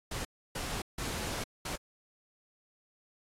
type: noise bursts at uneven times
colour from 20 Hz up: pink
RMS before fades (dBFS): -37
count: 4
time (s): 0.11-0.25 / 0.55-0.82 / 0.98-1.44 / 1.65-1.76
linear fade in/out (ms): 5
effects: low-pass 11000 Hz 12 dB/octave + AAC 48 kbps